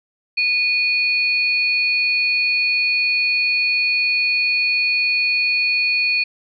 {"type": "tone pair together", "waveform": "sine", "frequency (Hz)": [2465, 4392], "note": ["D#7", "C#8"], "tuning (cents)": [-17, -17], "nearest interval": "minor seventh", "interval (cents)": 1000, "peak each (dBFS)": [-16, -23], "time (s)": [0.37, 6.24], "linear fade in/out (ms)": 10, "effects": []}